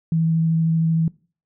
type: tone with vibrato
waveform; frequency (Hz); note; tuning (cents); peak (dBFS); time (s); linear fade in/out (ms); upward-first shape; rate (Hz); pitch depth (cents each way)
sine; 162.8; E3; -21; -16; 0.12-1.08; 2; sine; 13; 11
effects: noise-tail reverb RT60 0.4 s tail -22 dB re dry